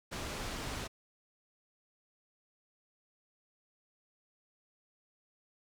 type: low-pass noise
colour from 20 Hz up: pink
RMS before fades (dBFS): -40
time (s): 0.11-0.88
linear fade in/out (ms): 20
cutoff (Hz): 7400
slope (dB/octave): 12
effects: none